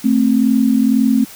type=tone pair together; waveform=sine; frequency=221.9 / 263.9 Hz; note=A3 / C4; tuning=+15 / +15 cents; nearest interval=minor third; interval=300 cents; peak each=-13 dBFS; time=0.04-1.25 s; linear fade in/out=10 ms; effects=white hiss -37 dBFS RMS until 1.35 s